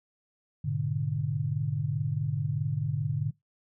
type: chord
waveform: sine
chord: G# diminished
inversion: none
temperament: equal with one note detuned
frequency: 103.83 / 122.05 / 146.83 Hz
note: G#2 / B2 / D3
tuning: 0 / -20 / 0 cents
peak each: -33 / -33 / -29 dBFS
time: 0.64-3.31 s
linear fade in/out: 10 ms
effects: noise-tail reverb RT60 0.2 s tail -24 dB re dry